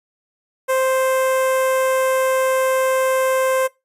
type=tone with notch filter; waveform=sawtooth; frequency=523.3 Hz; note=C5; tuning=in tune; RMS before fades=-18 dBFS; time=0.68-3.68 s; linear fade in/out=20 ms; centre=4300 Hz; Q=0.69; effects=noise-tail reverb RT60 0.2 s tail -20 dB re dry + resampled to 32000 Hz